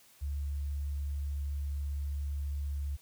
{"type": "tone", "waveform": "sine", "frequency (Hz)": 71.3, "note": "C#2", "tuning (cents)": 49, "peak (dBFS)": -32, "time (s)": [0.21, 2.97], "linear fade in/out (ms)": 20, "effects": ["white hiss -61 dBFS RMS until 3.01 s"]}